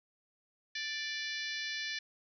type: harmonic tone with a mistuned harmonic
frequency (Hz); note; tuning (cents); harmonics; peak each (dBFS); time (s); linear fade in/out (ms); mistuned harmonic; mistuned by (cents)
587.3; D5; 0; 3 / 4 / 5 / 6 / 7 / 8 / 9 / 10; -40 / -43 / -47 / -44 / -44 / -47 / -47 / -51; 0.75-1.99; 5; 6; -16
effects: none